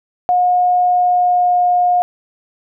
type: tone with pitch glide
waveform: sine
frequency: 720 to 715 Hz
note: F#5 to F5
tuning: -47 to +41 cents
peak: -10 dBFS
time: 0.29-2.02 s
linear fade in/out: 0 ms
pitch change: -12 cents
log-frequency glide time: 0.85-1.64 s
effects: none